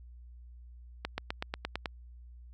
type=accelerating click train; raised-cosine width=0.3 ms; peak=-17 dBFS; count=8; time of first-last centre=1.05-1.858 s; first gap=130 ms; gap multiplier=0.96; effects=added 60 Hz sine -48 dBFS peak until 2.53 s